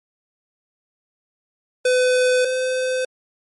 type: tone pair in turn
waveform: square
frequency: 504 / 512.5 Hz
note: B4 / C5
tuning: +35 / -36 cents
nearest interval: unison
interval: 29 cents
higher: second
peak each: -15 / -20 dBFS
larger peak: first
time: 1.85-2.45 / 2.45-3.05 s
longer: neither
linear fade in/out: 5 ms
effects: MP3 48 kbps